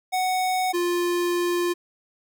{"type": "tone pair in turn", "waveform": "square", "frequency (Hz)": [742, 350.2], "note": ["F#5", "F4"], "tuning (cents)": [5, 5], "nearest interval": "octave + minor second", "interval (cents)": 1300, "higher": "first", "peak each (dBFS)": -22, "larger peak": "neither", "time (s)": [[0.12, 0.73], [0.73, 1.74]], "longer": "second", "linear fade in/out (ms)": 20, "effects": []}